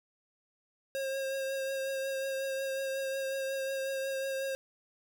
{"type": "tone with vibrato", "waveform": "square", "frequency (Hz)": 538, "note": "C5", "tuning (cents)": 48, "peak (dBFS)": -33, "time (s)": [0.95, 4.55], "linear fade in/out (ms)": 0, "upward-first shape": "triangle", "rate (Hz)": 5.5, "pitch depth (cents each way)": 21, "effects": []}